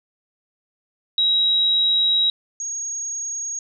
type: tone pair in turn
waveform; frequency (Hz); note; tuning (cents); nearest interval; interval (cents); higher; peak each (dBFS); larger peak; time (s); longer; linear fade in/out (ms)
sine; 3842 / 6590; B7 / G#8; -48 / -14; major sixth; 934; second; -15 / -25; first; 1.18-2.3 / 2.6-3.59; first; 2
effects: none